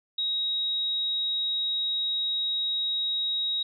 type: tone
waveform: sine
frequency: 3800 Hz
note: A#7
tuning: 33 cents sharp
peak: -25 dBFS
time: 0.18-3.63 s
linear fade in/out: 5 ms
effects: none